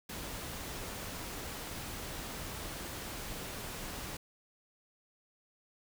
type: noise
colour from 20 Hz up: pink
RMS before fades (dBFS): -42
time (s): 0.09-4.17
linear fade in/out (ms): 5
effects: none